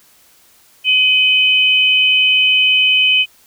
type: tone pair together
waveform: sine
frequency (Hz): 2526 / 3025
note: D#7 / F#7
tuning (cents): +26 / +38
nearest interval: minor third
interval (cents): 312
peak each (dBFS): -12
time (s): 0.84-3.26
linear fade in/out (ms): 50
effects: white hiss -50 dBFS RMS until 3.46 s